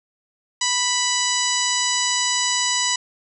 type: harmonic tone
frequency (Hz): 987.8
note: B5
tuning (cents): 0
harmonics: 1 / 2 / 3 / 4 / 5 / 6 / 7 / 8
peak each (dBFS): -27 / -27 / -27 / -27 / -27 / -27 / -27 / -27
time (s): 0.61-2.96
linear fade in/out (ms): 5
effects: none